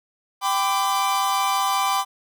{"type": "chord", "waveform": "45% pulse", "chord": "G major", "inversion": "none", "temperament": "equal with one note detuned", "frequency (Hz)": [784, 1009.1, 1174.7], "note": ["G5", "B5", "D6"], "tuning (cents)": [0, 37, 0], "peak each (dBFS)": -24, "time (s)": [0.41, 2.05], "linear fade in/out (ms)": 50, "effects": []}